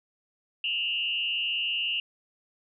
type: tone with frequency modulation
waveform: sine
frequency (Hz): 2816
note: F7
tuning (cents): +14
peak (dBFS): -26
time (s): 0.64-2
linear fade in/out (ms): 2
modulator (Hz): 166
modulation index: 0.87
effects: none